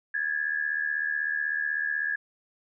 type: tone pair together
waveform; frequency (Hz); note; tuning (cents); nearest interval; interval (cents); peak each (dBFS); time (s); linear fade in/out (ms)
sine; 1656 / 1732.1; G#6 / A6; -5 / -28; minor second; 77; -28 / -30; 0.14-2.16; 5
effects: none